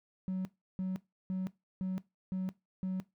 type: tone bursts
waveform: triangle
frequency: 186.9 Hz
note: F#3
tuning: 18 cents sharp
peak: -29 dBFS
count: 6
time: 0.28-3 s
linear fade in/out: 0 ms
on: 170 ms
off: 340 ms
effects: noise-tail reverb RT60 0.2 s tail -20 dB re dry + tanh soft clip ceiling -28 dBFS